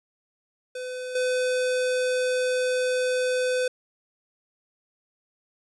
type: tone with level steps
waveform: square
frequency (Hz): 505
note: B4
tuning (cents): +39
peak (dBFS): -32 / -23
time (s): 0.75-3.68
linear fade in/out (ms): 5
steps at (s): 1.15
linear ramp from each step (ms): 5
effects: resampled to 24000 Hz + 10-bit